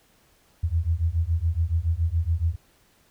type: beating tone pair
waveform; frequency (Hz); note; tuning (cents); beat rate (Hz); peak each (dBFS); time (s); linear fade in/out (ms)
sine; 79.6 / 86.7; D#2 / F2; +40 / -12; 7.1; -24; 0.63-2.56; 10
effects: pink hiss -61 dBFS RMS until 3.1 s